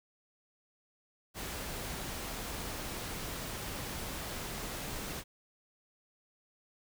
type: noise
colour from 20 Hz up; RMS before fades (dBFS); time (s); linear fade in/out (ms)
pink; -40; 1.34-5.24; 50
effects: none